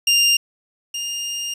25% pulse tone pair in turn, 2797 / 2818 Hz, F7 / F7, +2 / +15 cents, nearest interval unison, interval 13 cents, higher second, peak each -9 / -20 dBFS, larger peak first, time 0.07-0.37 / 0.94-1.54 s, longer second, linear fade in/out 5 ms, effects resampled to 32000 Hz + 8-bit

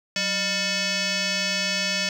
sine tone with frequency modulation, 1400 Hz, F6, 4 cents sharp, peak -22 dBFS, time 0.16-2.09 s, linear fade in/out 2 ms, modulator 793 Hz, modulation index 6.1, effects 8-bit

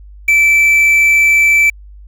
triangle tone with quantisation, 2323 Hz, D7, 20 cents flat, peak -5 dBFS, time 0.28-1.7 s, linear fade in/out 5 ms, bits 5, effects added 50 Hz sine -33 dBFS peak until 2.07 s

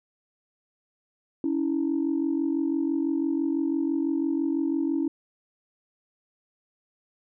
sine tone pair together, 280 / 326 Hz, C#4 / E4, +18 / -19 cents, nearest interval minor third, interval 263 cents, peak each -25 dBFS, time 1.44-5.08 s, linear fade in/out 2 ms, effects tanh soft clip ceiling -17 dBFS

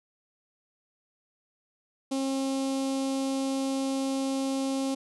sawtooth tone with notch filter, 269.2 Hz, C4, 49 cents sharp, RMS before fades -29 dBFS, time 2.11-4.95 s, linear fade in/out 10 ms, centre 1700 Hz, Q 0.6, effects resampled to 24000 Hz

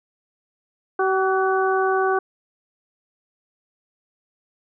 harmonic tone with a mistuned harmonic, 381 Hz, G4, 49 cents flat, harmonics 1 / 2 / 3 / 4, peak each -20 / -23 / -25 / -26 dBFS, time 0.99-2.19 s, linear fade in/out 5 ms, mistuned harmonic 4, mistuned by -35 cents, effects none

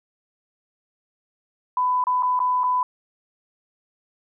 sine tone with dropouts, 1000 Hz, B5, 21 cents sharp, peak -18 dBFS, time 1.77-2.83 s, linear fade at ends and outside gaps 2 ms, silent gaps 2.04-2.069 / 2.225-2.231 / 2.392-2.401 / 2.635-2.639 s, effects none

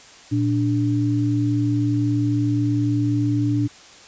sine tone pair together, 116.28 / 292.7 Hz, A#2 / D4, -4 / -6 cents, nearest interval octave + major third, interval 1598 cents, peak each -20 dBFS, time 0.31-3.68 s, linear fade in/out 20 ms, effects white hiss -45 dBFS RMS until 4.07 s + resampled to 16000 Hz

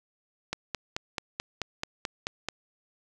click train, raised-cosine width 0.2 ms, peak -13 dBFS, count 10, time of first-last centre 0.53-2.487 s, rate 4.6 Hz, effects none

